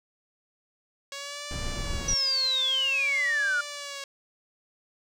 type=tone with vibrato; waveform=5% pulse; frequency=554.4 Hz; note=C#5; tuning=in tune; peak=-24 dBFS; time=1.12-4.04 s; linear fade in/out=2 ms; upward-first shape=sine; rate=0.52 Hz; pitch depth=98 cents each way
type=noise; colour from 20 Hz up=brown; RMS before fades=-32 dBFS; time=1.51-2.14 s; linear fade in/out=2 ms
type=exponential sweep; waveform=sine; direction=down; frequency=5920 to 1396 Hz; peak=-23 dBFS; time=2.08-3.61 s; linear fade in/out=5 ms
effects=low-pass 11000 Hz 12 dB/octave